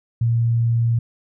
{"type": "tone", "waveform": "sine", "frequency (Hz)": 116.54, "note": "A#2", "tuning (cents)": 0, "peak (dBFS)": -15, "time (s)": [0.21, 0.99], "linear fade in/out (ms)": 5, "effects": []}